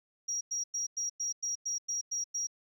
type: tone bursts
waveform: sine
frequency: 5690 Hz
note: F8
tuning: 31 cents sharp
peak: -30 dBFS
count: 10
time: 0.28-2.471 s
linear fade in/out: 10 ms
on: 130 ms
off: 99 ms
effects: tanh soft clip ceiling -26 dBFS + 12-bit